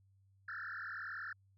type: tone with frequency modulation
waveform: sine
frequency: 1568 Hz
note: G6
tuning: in tune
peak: -40 dBFS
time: 0.48-1.33 s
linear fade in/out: 5 ms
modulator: 40.6 Hz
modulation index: 5.8
effects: tanh soft clip ceiling -38 dBFS + added 97 Hz sine -66 dBFS peak until 1.57 s